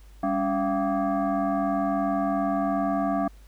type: tone with frequency modulation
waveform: sine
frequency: 199.1 Hz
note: G3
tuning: 27 cents sharp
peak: -22 dBFS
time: 0.23-3.28 s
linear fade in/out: 5 ms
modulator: 481 Hz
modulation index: 1.7
effects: added 50 Hz sine -46 dBFS peak until 3.47 s + pink hiss -60 dBFS RMS until 3.47 s